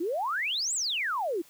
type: exponential two-way sweep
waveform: sine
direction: up then down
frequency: 311.5 to 8230 to 311.5 Hz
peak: -27 dBFS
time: 0-1.42 s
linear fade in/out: 10 ms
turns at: 0.74 s
effects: white hiss -57 dBFS RMS until 1.49 s